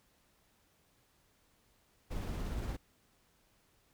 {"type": "noise with tremolo", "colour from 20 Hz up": "brown", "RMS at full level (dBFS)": -37, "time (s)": [2.1, 2.77], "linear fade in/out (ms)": 20, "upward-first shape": "sine", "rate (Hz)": 17, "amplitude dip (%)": 25, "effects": ["pink hiss -71 dBFS RMS until 3.93 s"]}